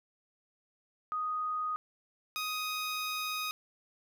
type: tone pair in turn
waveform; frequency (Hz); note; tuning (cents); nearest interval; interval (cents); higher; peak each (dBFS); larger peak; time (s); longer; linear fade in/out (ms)
sine / 15% pulse; 1244.5 / 1250.3; D#6 / D#6; 0 / +8; unison; 8; second; -31 / -27; second; 1.12-1.76 / 2.36-3.51; second; 0
effects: none